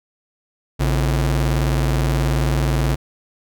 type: ring-modulated tone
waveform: 45% pulse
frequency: 98 Hz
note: G2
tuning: in tune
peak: -13 dBFS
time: 0.79-2.96 s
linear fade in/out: 20 ms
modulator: 39.6 Hz
effects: none